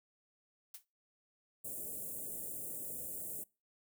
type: noise with exponential decay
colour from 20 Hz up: blue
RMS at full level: -43 dBFS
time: 0.74-0.85 s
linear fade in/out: 5 ms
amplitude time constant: 22 ms
type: band-stop noise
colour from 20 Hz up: white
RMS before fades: -43 dBFS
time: 1.64-3.44 s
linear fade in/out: 10 ms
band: 640 to 7800 Hz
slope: 48 dB/octave
effects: noise-tail reverb RT60 0.3 s tail -24 dB re dry + high-pass 80 Hz 12 dB/octave